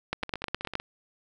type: two click trains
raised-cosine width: 0.3 ms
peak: -12 / -20 dBFS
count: 7 / 10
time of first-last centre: 0.13-0.754 / 0.23-0.8 s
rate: 9.62 / 15.8 Hz
effects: none